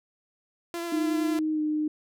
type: tone with vibrato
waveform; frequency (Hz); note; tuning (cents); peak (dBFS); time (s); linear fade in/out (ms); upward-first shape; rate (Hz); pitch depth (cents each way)
sawtooth; 340; F4; -46; -27; 0.74-1.39; 0; sine; 11; 16
type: tone with pitch glide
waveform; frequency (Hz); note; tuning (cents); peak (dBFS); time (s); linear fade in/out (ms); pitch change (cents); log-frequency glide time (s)
sine; 311.1 to 304.9; D#4 to D#4; 0 to -35; -24; 0.92-1.88; 5; -35; 1.52-1.61
effects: none